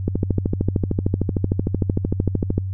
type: click train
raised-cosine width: 3 ms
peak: -6 dBFS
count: 34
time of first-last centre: 0.08-2.58 s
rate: 13.2 Hz
effects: added 95 Hz sine -23 dBFS peak until 2.73 s